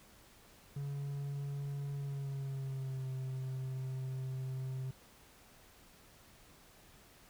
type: tone with pitch glide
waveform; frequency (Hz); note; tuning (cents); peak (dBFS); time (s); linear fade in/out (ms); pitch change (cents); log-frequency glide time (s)
triangle; 141 to 130.8; C#3 to C3; +30 to 0; -35; 0.76-4.91; 5; -130; 1.94-3.1
effects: pink hiss -61 dBFS RMS until 7.29 s